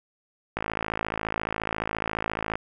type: click train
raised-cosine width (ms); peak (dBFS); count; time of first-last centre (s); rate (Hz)
0.5; -12; 109; 0.57-2.555; 54.4
effects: none